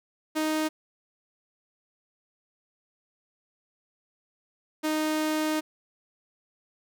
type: tone pair in turn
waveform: sawtooth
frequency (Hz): 311.1 / 309.7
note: D#4 / D#4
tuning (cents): 0 / -8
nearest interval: unison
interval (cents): 8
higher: first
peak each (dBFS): -21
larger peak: neither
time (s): 0.35-0.69 / 4.83-5.61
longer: second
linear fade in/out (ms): 20
effects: none